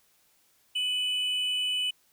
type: tone pair together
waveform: triangle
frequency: 2537 / 2983 Hz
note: D#7 / F#7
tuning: +33 / +13 cents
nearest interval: minor third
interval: 280 cents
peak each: -35 / -25 dBFS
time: 0.75-1.91 s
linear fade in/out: 10 ms
effects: white hiss -66 dBFS RMS until 2.12 s